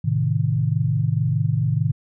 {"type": "chord", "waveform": "sine", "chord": "A diminished", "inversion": "none", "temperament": "equal with one note detuned", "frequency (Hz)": [108.86, 130.81, 155.56], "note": ["A2", "C3", "Eb3"], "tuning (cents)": [-18, 0, 0], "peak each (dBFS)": -22, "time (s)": [0.04, 1.92], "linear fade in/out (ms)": 10, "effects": []}